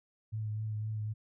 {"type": "tone with vibrato", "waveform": "sine", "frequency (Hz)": 107.9, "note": "A2", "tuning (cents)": -33, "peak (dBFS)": -33, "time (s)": [0.32, 1.14], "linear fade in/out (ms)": 20, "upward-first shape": "triangle", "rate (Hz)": 3.9, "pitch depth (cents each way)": 28, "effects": []}